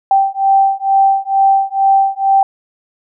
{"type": "beating tone pair", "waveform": "sine", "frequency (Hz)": [780, 782.2], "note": ["G5", "G5"], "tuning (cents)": [-9, -4], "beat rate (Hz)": 2.2, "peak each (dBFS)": -12, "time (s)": [0.11, 2.43], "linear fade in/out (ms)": 2, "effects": []}